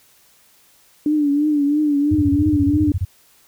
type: tone with vibrato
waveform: sine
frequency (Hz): 293.7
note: D4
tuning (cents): 0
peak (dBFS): -14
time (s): 1.06-2.92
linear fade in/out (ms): 2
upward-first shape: triangle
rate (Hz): 3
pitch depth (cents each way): 78
type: tone bursts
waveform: sine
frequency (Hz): 92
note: F#2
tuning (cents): -9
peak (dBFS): -16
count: 14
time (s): 2.11-3.051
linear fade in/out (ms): 10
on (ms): 44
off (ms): 25
effects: white hiss -54 dBFS RMS until 3.47 s